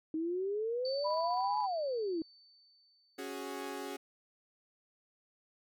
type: exponential two-way sweep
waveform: sine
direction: up then down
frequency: 311.1 to 866 to 311.1 Hz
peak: -32 dBFS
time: 0.14-2.22 s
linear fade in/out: 2 ms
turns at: 1.6 s
type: tone with exponential decay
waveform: sine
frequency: 4538 Hz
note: C#8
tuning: 40 cents sharp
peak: -39 dBFS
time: 0.85-3.94 s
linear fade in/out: 2 ms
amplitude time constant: 670 ms
type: tone with tremolo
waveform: sine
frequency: 987.8 Hz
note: B5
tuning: in tune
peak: -32 dBFS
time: 1.04-1.67 s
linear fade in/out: 20 ms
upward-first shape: square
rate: 15 Hz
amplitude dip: 25%
type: chord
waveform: sawtooth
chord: C# suspended fourth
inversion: none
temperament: equal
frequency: 277.2 / 370 / 415.3 Hz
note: C#4 / F#4 / G#4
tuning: 0 / 0 / 0 cents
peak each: -40 dBFS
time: 3.18-3.97 s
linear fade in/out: 10 ms
effects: none